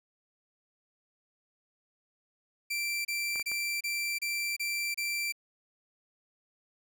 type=tone bursts; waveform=sawtooth; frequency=2349 Hz; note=D7; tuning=in tune; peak=-27 dBFS; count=7; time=2.7-5.324 s; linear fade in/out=10 ms; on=350 ms; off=29 ms
type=clicks; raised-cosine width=0.5 ms; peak=-30 dBFS; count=3; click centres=3.358 / 3.397 / 3.517 s
effects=none